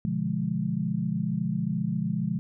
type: chord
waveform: sine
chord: B diminished seventh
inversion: none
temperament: equal with one note detuned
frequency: 123.47 / 146.83 / 174.61 / 209.1 Hz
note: B2 / D3 / F3 / Ab3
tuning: 0 / 0 / 0 / +12 cents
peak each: -34 / -32 / -29 / -30 dBFS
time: 0.05-2.39 s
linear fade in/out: 0 ms
effects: none